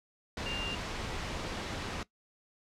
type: tone in noise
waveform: sine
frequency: 2794 Hz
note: F7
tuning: in tune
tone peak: -35 dBFS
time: 0.46-0.75 s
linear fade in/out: 2 ms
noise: pink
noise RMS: -37 dBFS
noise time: 0.37-2.03 s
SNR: -1 dB
effects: noise-tail reverb RT60 0.1 s tail -18 dB re dry + low-pass 5000 Hz 12 dB/octave